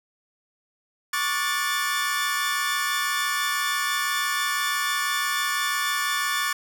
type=chord; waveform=sawtooth; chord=D major seventh; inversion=third; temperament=equal with one note detuned; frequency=1108.7 / 1174.7 / 1451.2 / 1760 Hz; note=C#6 / D6 / F#6 / A6; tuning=0 / 0 / -34 / 0 cents; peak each=-26 / -26 / -28 / -23 dBFS; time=1.13-6.53 s; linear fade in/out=5 ms; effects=none